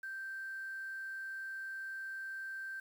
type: tone with quantisation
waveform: sine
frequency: 1566 Hz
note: G6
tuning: 2 cents flat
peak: -40 dBFS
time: 0.03-2.8 s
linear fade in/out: 5 ms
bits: 10
effects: none